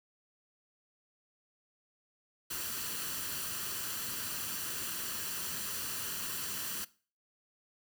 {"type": "noise with comb filter", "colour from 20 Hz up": "white", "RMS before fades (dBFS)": -38, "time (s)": [2.5, 6.85], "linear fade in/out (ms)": 10, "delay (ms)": 0.68, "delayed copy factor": 0.55, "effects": ["noise-tail reverb RT60 0.4 s tail -20 dB re dry", "high-pass 60 Hz 12 dB/octave"]}